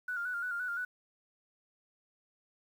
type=tone with vibrato; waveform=sine; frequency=1441 Hz; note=F#6; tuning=46 cents flat; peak=-33 dBFS; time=0.08-0.85 s; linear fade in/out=5 ms; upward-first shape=square; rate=5.8 Hz; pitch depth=50 cents each way; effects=10-bit